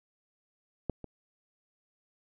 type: clicks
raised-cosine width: 2 ms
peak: -17 / -28 dBFS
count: 2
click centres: 0.897 / 1.043 s
effects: none